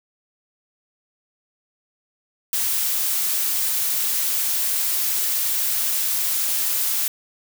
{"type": "noise", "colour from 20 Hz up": "blue", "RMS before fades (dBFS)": -22, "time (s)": [2.53, 7.08], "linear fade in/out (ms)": 2, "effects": []}